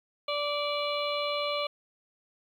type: harmonic tone with a mistuned harmonic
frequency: 583 Hz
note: D5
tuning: 13 cents flat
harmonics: 1 / 2 / 4 / 5 / 6 / 7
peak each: -31 / -34 / -37 / -38 / -39 / -39 dBFS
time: 0.28-1.67 s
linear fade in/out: 5 ms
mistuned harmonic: 6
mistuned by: -17 cents
effects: 10-bit